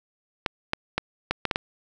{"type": "clicks", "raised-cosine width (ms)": 0.3, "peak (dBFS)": -7, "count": 7, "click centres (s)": [0.462, 0.734, 0.98, 1.31, 1.453, 1.512, 1.559], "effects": []}